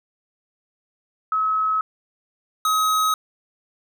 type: tone pair in turn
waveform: sine / square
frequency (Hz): 1285 / 1269.5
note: E6 / D#6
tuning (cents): -45 / +34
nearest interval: unison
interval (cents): 21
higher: first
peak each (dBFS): -18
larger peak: neither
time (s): 1.32-1.81 / 2.65-3.14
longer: neither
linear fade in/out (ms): 2
effects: none